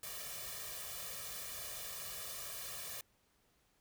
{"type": "noise with comb filter", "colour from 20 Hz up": "white", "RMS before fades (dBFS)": -45, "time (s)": [0.03, 3.01], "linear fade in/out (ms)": 2, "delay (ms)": 1.7, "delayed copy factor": 1, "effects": ["pink hiss -74 dBFS RMS until 3.8 s"]}